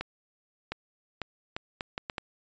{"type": "accelerating click train", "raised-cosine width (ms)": 0.3, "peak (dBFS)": -17, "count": 8, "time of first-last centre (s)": [0.01, 2.182], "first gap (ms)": 710, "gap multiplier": 0.7, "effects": ["resampled to 16000 Hz"]}